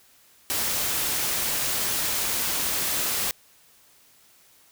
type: noise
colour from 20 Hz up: white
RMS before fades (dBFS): -26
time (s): 0.5-3.31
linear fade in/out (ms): 0
effects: white hiss -57 dBFS RMS until 4.71 s